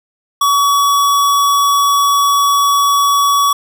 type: tone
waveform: square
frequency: 1132 Hz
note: C#6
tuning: 36 cents sharp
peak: -10 dBFS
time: 0.41-3.53 s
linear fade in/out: 5 ms
effects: none